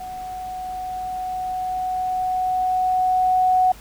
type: tone with level ramp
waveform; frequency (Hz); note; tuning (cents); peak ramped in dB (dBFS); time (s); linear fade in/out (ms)
sine; 740; F#5; 0; -30 to -13; 0-3.72; 5
effects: added 50 Hz sine -45 dBFS peak until 3.8 s + pink hiss -45 dBFS RMS until 3.8 s